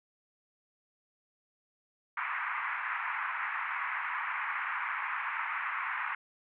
pink band-pass noise, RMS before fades -35 dBFS, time 2.17-6.15 s, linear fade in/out 5 ms, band 950 to 2300 Hz, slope 48 dB/octave, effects none

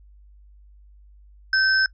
sine tone pair together, 1549 / 5210 Hz, G6 / E8, -21 / -21 cents, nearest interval octave + major sixth, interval 2100 cents, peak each -17 / -24 dBFS, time 1.53-1.86 s, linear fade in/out 2 ms, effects noise-tail reverb RT60 0.1 s tail -23 dB re dry + added 50 Hz sine -47 dBFS peak until 1.93 s

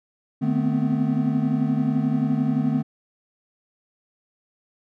triangle tone cluster, 151.8 / 219.9 / 246.3 / 257.8 Hz, D#3 / A3 / B3 / C4, -42 / -1 / -5 / -26 cents, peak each -23 dBFS, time 0.41-2.83 s, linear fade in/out 20 ms, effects none

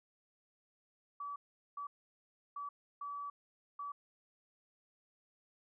sine tone bursts at uneven times, 1147 Hz, D6, 41 cents flat, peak -40 dBFS, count 5, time 1.2-1.36 / 1.77-1.87 / 2.56-2.69 / 3.01-3.3 / 3.79-3.92 s, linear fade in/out 5 ms, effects none

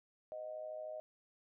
sine tone with amplitude modulation, 622.3 Hz, D#5, in tune, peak -39 dBFS, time 0.32-1 s, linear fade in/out 0 ms, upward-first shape sine, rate 113 Hz, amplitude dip 65%, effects none

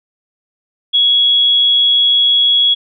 sine tone, 3342 Hz, G#7, 10 cents sharp, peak -8 dBFS, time 0.93-2.75 s, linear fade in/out 20 ms, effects none

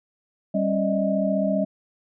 sine tone cluster, 196 / 273.3 / 596 / 631 Hz, G3 / C#4 / D5 / D#5, 0 / -24 / +25 / +24 cents, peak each -23 / -28 / -30 / -24 dBFS, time 0.54-1.65 s, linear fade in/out 10 ms, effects none

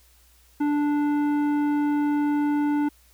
sine tone with tanh clipping, 293.2 Hz, D4, 3 cents flat, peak -22 dBFS, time 0.6-2.89 s, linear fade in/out 10 ms, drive 12 dB, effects added 60 Hz sine -57 dBFS peak until 3.13 s + white hiss -59 dBFS RMS until 3.13 s

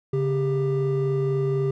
triangle tone pair together, 140 / 396 Hz, C#3 / G4, +18 / +18 cents, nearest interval octave + tritone, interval 1800 cents, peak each -21 dBFS, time 0.13-1.71 s, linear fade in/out 5 ms, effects tanh soft clip ceiling -12 dBFS

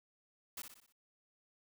white noise with echo, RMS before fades -44 dBFS, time 0.57-0.62 s, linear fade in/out 5 ms, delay 61 ms, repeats 5, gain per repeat -6 dB, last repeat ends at 0.925 s, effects none

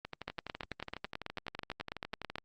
two click trains, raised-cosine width 0.3 ms, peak -21 / -24 dBFS, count 20 / 29, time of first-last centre 0.28-2.357 / 0.05-2.383 s, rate 9.15 / 12 Hz, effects Opus 48 kbps

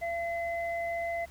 sine tone pair together, 680 / 2038 Hz, F5 / C7, -46 / -46 cents, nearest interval octave + perfect fifth, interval 1900 cents, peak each -31 / -37 dBFS, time 0.01-1.26 s, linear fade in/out 20 ms, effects added 69 Hz sine -53 dBFS peak until 1.3 s + pink hiss -56 dBFS RMS until 1.3 s

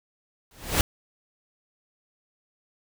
pink noise with exponential growth, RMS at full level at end -18 dBFS, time 0.51-0.81 s, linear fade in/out 1 ms, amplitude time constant 64 ms, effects none

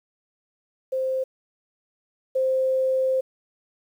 sine tone pair in turn, 523.3 / 523.3 Hz, C5 / C5, 0 / 0 cents, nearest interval unison, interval 0 cents, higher neither, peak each -22 / -19 dBFS, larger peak second, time 0.92-1.24 / 2.35-3.21 s, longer second, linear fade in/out 10 ms, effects 9-bit

